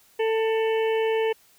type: harmonic tone with a mistuned harmonic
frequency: 444.8 Hz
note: A4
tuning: 19 cents sharp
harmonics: 1 / 2 / 4 / 5 / 6 / 7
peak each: -21 / -31 / -36 / -37 / -39 / -39 dBFS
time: 0.19-1.33 s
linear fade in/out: 10 ms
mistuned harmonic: 7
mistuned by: -64 cents
effects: white hiss -58 dBFS RMS until 1.58 s